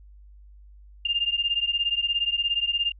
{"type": "beating tone pair", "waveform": "sine", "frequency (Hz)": [2800, 2817], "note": ["F7", "F7"], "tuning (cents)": [4, 14], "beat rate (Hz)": 17, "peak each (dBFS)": [-25, -26], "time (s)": [1.05, 2.92], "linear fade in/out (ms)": 5, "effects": ["added 50 Hz sine -46 dBFS peak until 2.99 s"]}